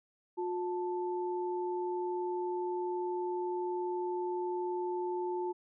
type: tone pair together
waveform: sine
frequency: 358.8 / 880 Hz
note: F4 / A5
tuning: +47 / 0 cents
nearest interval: octave + major third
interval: 1553 cents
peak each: -33 / -38 dBFS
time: 0.37-5.53 s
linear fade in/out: 20 ms
effects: none